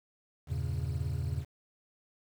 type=chord; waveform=triangle; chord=E diminished seventh; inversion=none; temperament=equal with one note detuned; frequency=81.6 / 98 / 116.54 / 138.59 Hz; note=E2 / G2 / Bb2 / Db3; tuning=-17 / 0 / 0 / 0 cents; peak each=-33 / -37 / -36 / -34 dBFS; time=0.47-1.45 s; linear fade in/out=50 ms; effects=9-bit